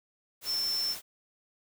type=tone in noise; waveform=sine; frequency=5360 Hz; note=E8; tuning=28 cents sharp; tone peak=-28 dBFS; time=0.45-0.96 s; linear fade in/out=50 ms; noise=white; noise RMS=-41 dBFS; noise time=0.41-1.02 s; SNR=+10 dB; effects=none